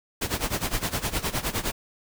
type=noise with tremolo; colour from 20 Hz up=pink; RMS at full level=-25 dBFS; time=0.21-1.72 s; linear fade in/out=10 ms; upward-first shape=sine; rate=9.7 Hz; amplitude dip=85%; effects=none